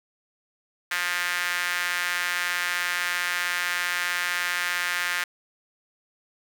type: tone with high-pass filter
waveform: sawtooth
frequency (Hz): 176.9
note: F3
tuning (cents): +23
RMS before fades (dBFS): -27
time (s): 0.91-5.24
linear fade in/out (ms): 5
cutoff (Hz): 1700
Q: 2.6
effects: none